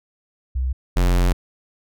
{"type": "tone pair in turn", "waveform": ["sine", "square"], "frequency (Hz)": [64.1, 44.55], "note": ["C2", "F1"], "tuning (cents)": [-35, 35], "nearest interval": "tritone", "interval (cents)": 630, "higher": "first", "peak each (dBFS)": [-19, -15], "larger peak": "second", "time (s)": [[0.55, 0.73], [0.96, 1.33]], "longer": "second", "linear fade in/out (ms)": 10, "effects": []}